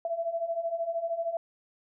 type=beating tone pair; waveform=sine; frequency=660 / 673 Hz; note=E5 / E5; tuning=+2 / +36 cents; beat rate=13 Hz; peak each=-34 / -30 dBFS; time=0.05-1.37 s; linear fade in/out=2 ms; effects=none